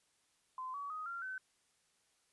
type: tone with pitch steps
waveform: sine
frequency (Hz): 1029 / 1135.2 / 1252.3 / 1381.5 / 1524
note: C6 / C#6 / D#6 / F6 / G6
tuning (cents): -29 / +41 / +11 / -19 / -49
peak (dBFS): -40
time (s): 0.58-1.38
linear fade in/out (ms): 2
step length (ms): 160
effects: white hiss -75 dBFS RMS until 2.32 s + resampled to 24000 Hz